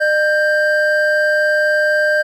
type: tone pair together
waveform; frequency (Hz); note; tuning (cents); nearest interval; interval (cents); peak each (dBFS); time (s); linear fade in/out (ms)
triangle; 605.3 / 1581; D#5 / G6; -48 / +14; octave + perfect fourth; 1662; -13; 0-2.23; 20
effects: none